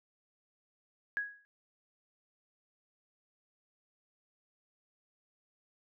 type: tone with exponential decay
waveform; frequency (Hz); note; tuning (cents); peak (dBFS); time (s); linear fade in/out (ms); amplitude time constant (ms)
sine; 1661.2; G#6; 0; -28; 1.17-1.45; 0; 60
effects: none